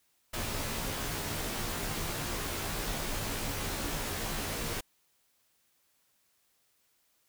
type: noise with comb filter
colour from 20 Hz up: pink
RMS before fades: -35 dBFS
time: 0.33-4.81 s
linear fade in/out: 10 ms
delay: 16 ms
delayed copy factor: -0.8
effects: white hiss -72 dBFS RMS until 7.28 s